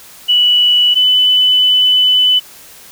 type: tone pair in turn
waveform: sine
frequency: 2951 / 3003 Hz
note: F#7 / F#7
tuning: -5 / +25 cents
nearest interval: unison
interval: 30 cents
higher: second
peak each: -7 dBFS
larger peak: neither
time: 0.28-0.95 / 0.95-2.4 s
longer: second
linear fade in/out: 20 ms
effects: white hiss -38 dBFS RMS until 2.91 s